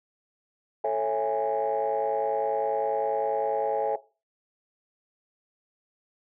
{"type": "chord", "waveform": "sine", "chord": "A major seventh", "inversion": "none", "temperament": "just", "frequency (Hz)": [440, 550, 660, 825], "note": ["A4", "C#5", "E5", "G#5"], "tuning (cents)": [0, -14, 2, -12], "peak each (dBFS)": -28, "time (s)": [0.84, 3.96], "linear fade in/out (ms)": 5, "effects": ["noise-tail reverb RT60 0.3 s tail -17 dB re dry", "tanh soft clip ceiling -17 dBFS"]}